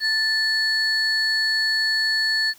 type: tone pair together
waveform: sine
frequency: 1760 / 4404 Hz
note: A6 / C#8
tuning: 0 / -12 cents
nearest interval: octave + major third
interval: 1588 cents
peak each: -20 dBFS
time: 0-2.54 s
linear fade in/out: 50 ms
effects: tanh soft clip ceiling -14 dBFS + white hiss -51 dBFS RMS until 2.58 s